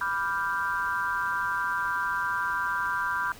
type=chord; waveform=sine; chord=G dominant seventh; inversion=first; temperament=equal; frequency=987.8 / 1174.7 / 1396.9 / 1568 Hz; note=B5 / D6 / F6 / G6; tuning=0 / 0 / 0 / 0 cents; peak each=-31 / -33 / -32 / -30 dBFS; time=0.01-3.32 s; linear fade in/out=2 ms; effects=pink hiss -48 dBFS RMS until 3.39 s